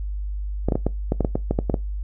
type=clicks; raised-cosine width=2 ms; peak=-7 dBFS; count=12; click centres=0.686 / 0.722 / 0.755 / 0.866 / 1.121 / 1.207 / 1.248 / 1.355 / 1.51 / 1.589 / 1.698 / 1.742 s; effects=noise-tail reverb RT60 0.2 s tail -21 dB re dry + added 50 Hz sine -25 dBFS peak until 2.03 s